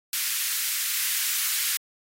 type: high-pass noise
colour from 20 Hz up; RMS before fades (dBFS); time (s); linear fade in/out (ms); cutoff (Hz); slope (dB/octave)
white; -26; 0.13-1.77; 2; 1500; 24
effects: AAC 48 kbps